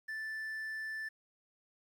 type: tone with quantisation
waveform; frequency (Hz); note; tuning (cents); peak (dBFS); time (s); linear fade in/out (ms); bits
triangle; 1760; A6; 0; -36; 0.08-1.09; 10; 11
effects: none